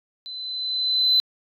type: tone with level ramp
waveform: sine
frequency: 4032 Hz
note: B7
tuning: 35 cents sharp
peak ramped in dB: -33 to -13 dBFS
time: 0.26-1.2 s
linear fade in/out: 0 ms
effects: tanh soft clip ceiling -10 dBFS